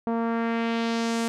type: tone with low-pass filter sweep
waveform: sawtooth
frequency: 230 Hz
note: A#3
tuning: 23 cents flat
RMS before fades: -26 dBFS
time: 0.07-1.28 s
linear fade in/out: 0 ms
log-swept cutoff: 870 to 9600 Hz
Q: 1.3
effects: none